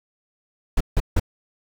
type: noise bursts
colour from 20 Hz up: brown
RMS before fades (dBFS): -17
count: 3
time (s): 0.77-1.198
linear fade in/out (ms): 5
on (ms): 36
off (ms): 160
effects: none